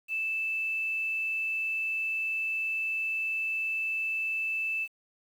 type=tone with quantisation; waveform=sine; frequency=2637 Hz; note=E7; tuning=in tune; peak=-28 dBFS; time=0.08-4.88 s; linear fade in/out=50 ms; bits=9; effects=none